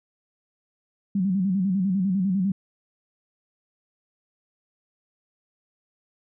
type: tone with vibrato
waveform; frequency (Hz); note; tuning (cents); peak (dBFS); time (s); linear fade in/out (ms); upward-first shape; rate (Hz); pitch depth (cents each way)
sine; 190.3; F#3; +49; -20; 1.15-2.52; 5; square; 10; 83
effects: none